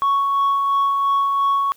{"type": "tone with tremolo", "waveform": "sine", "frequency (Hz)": 1111, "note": "C#6", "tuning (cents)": 4, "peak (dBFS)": -12, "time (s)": [0.02, 1.72], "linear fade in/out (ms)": 0, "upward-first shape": "sine", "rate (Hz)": 2.9, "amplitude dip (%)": 35, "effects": ["tanh soft clip ceiling -13 dBFS", "white hiss -53 dBFS RMS until 1.76 s"]}